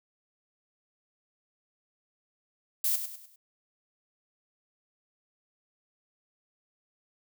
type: noise with echo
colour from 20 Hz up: violet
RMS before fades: -27 dBFS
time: 2.84-2.96 s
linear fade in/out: 5 ms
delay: 100 ms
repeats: 4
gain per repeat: -8 dB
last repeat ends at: 3.36 s
effects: none